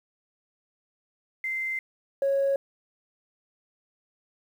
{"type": "tone pair in turn", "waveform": "sine", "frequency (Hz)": [2080, 550.9], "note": ["C7", "C#5"], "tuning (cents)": [-11, -11], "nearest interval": "octave + major seventh", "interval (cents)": 2300, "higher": "first", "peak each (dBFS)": [-27, -20], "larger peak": "second", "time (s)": [[1.44, 1.79], [2.22, 2.56]], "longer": "first", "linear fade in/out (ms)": 2, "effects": ["tanh soft clip ceiling -18 dBFS", "9-bit"]}